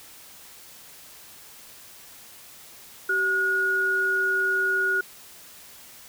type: tone pair together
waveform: sine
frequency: 383 / 1445 Hz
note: G4 / F#6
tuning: -40 / -41 cents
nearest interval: octave + major seventh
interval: 2299 cents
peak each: -30 / -21 dBFS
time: 3.09-5.01 s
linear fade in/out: 5 ms
effects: white hiss -47 dBFS RMS until 6.08 s